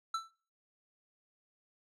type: tone with exponential decay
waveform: square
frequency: 1329 Hz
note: E6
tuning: 14 cents sharp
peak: -30 dBFS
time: 0.14-0.31 s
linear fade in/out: 5 ms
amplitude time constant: 36 ms
effects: noise-tail reverb RT60 0.5 s tail -23 dB re dry + low-pass 6000 Hz 12 dB/octave